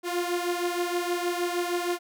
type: beating tone pair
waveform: sawtooth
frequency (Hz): 349.2 / 355.6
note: F4 / F4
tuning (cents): 0 / +31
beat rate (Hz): 6.4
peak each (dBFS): -24 / -27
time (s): 0.03-1.99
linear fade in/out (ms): 50
effects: none